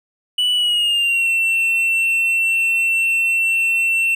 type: tone with pitch glide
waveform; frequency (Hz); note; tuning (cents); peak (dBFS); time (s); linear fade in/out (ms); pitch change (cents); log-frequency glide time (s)
triangle; 2960 to 2699; F#7 to E7; 0 to +40; -13; 0.38-4.15; 5; -160; 0.54-1.31
effects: none

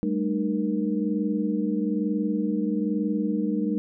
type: tone cluster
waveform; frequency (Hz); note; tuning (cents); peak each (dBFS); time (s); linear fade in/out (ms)
sine; 197.6 / 218.7 / 303.6 / 470.2; G3 / A3 / D#4 / A#4; +14 / -10 / -42 / +15; -27 / -28 / -27 / -34; 0.03-3.78; 0
effects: none

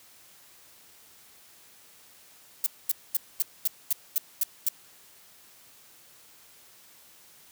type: noise bursts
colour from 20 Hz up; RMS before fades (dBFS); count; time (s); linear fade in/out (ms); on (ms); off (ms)
violet; -24; 9; 2.64-4.687; 2; 23; 230
effects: white hiss -55 dBFS RMS until 7.51 s + high-pass 60 Hz 12 dB/octave

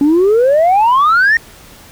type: exponential sweep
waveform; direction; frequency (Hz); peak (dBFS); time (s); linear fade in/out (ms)
sine; up; 277.1 to 1879; -5; 0.01-1.37; 2
effects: tanh soft clip ceiling -5 dBFS + pink hiss -39 dBFS RMS until 1.91 s

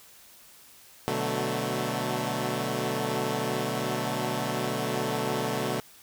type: chord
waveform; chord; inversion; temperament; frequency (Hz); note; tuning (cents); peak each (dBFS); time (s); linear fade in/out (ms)
10% pulse; B minor seventh; none; equal with one note detuned; 123.47 / 146.83 / 186.61 / 220; B2 / D3 / F#3 / A3; 0 / 0 / +15 / 0; -24 / -25 / -27 / -24; 1.08-5.8; 0
effects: white hiss -53 dBFS RMS until 6.02 s

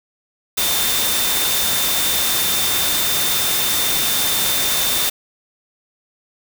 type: tone in noise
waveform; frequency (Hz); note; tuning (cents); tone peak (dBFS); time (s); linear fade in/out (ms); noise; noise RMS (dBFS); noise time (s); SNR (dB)
sine; 3593; A7; +36; -23; 0.57-5.1; 10; white; -19; 0.57-5.1; -7
effects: none

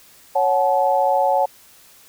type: chord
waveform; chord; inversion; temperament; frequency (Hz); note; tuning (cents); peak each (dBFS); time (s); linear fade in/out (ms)
sine; F# minor; second; equal with one note detuned; 554.4 / 740 / 863.4; C#5 / F#5 / A5; 0 / 0 / -33; -19; 0.35-1.46; 10
effects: white hiss -49 dBFS RMS until 2.08 s

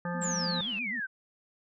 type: harmonic tone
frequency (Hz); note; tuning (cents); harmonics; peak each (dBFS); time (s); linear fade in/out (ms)
174.61; F3; 0; 1 / 3 / 5 / 7 / 9 / 10; -33 / -38 / -40 / -41 / -43 / -43; 0.05-0.61; 2
type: tone with vibrato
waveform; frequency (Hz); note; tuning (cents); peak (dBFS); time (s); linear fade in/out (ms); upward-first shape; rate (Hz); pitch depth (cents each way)
sine; 221.4; A3; +11; -39; 0.14-1; 5; sine; 7.7; 230
type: exponential sweep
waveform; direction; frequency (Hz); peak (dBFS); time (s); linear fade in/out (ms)
sine; down; 7760 to 1500; -31; 0.21-1.07; 20
type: click train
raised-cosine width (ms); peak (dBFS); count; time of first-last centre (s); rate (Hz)
0.3; -35; 99; 0.22-0.786; 173
effects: none

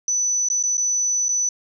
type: tone with dropouts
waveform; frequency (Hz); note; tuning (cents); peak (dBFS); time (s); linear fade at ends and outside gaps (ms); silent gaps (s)
sine; 5980; F#8; +17; -18; 0.08-1.49; 2; 0.487-0.5 / 0.628-0.636 / 0.771-0.778 / 1.284-1.29
effects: none

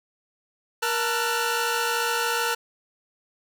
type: tone cluster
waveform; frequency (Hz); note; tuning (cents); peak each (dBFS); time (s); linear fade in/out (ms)
sawtooth; 470.8 / 888 / 1355 / 1475; A#4 / A5 / E6 / F#6; +17 / +16 / +47 / -6; -25; 0.82-2.55; 10
effects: none

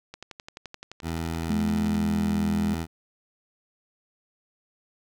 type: click train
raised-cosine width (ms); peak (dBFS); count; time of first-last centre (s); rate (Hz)
0.2; -22; 22; 0.14-1.95; 11.6
type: tone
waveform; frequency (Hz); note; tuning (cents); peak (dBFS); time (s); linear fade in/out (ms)
15% pulse; 82.41; E2; 0; -22; 1.02-2.87; 50
type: tone with pitch glide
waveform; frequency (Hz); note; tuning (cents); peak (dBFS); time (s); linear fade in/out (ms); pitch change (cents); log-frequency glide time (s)
sine; 211.8 to 205.8; G#3 to G#3; +34 to -16; -23; 1.5-2.74; 0; -50; 1.77-2.25
effects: none

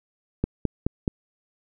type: click train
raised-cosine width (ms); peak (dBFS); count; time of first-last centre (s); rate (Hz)
3; -9; 4; 0.44-1.078; 4.7
effects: none

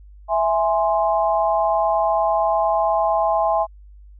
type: chord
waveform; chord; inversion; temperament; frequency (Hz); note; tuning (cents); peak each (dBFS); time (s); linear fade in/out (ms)
sine; E augmented; none; equal; 659.3 / 830.6 / 1046.5; E5 / G#5 / B#5; 0 / 0 / 0; -19 / -20 / -23; 0.28-3.67; 50
effects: added 50 Hz sine -41 dBFS peak until 4.19 s

